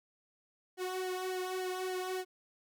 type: tone with flanger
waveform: sawtooth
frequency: 370 Hz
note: F#4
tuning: in tune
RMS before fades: -37 dBFS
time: 0.77-2.25 s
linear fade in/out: 50 ms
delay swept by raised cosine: 0.79 to 2.29 ms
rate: 3.5 Hz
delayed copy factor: -0.85
effects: none